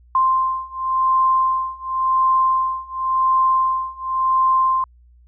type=beating tone pair; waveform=sine; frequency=1046.5 / 1047.42 Hz; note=C6 / C6; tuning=0 / +2 cents; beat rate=0.92 Hz; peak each=-19 / -18 dBFS; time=0.15-4.84 s; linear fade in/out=2 ms; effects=added 60 Hz sine -47 dBFS peak until 5.27 s